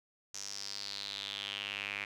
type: tone with band-pass filter sweep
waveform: sawtooth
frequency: 100.4 Hz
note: G2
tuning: 42 cents sharp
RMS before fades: -41 dBFS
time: 0.34-2.05 s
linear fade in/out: 5 ms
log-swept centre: 6100 to 2300 Hz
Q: 5.2
effects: none

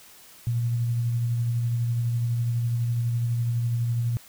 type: tone with tremolo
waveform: sine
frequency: 118.4 Hz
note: A#2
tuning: 27 cents sharp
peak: -21 dBFS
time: 0.47-4.17 s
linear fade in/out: 0 ms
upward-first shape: sine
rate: 12 Hz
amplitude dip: 25%
effects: white hiss -50 dBFS RMS until 4.28 s

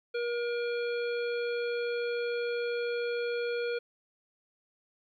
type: harmonic tone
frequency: 476.5 Hz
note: A#4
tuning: 38 cents sharp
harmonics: 1 / 3 / 5 / 7 / 9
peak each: -30 / -39 / -42 / -48 / -48 dBFS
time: 0.14-3.79 s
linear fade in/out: 10 ms
effects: 12-bit

